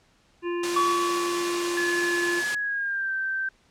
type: harmonic tone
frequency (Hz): 347.8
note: F4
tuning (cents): -7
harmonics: 1 / 3 / 5 / 7 / 8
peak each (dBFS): -26 / -36 / -40 / -43 / -44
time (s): 0.42-2.43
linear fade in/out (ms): 50
type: high-pass noise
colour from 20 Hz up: white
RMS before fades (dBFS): -30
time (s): 0.63-2.55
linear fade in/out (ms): 5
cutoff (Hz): 160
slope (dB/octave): 12
type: tone with exponential decay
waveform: triangle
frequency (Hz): 1133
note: C#6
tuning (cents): +37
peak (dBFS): -17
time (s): 0.76-2.51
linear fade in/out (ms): 5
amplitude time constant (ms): 380
type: tone with pitch glide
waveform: sine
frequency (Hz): 1719 to 1558.2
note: A6 to G6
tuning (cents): -41 to -11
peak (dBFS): -25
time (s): 1.77-3.49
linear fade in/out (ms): 5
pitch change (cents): -170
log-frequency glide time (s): 2.38-3.13
effects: pink hiss -62 dBFS RMS until 3.7 s + low-pass 7000 Hz 12 dB/octave